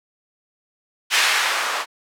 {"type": "noise with low-pass filter sweep", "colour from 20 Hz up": "violet", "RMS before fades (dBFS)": -20, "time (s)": [1.1, 1.86], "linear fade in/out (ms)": 50, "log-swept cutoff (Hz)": [2200, 1000], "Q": 0.99, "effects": ["high-pass 400 Hz 12 dB/octave"]}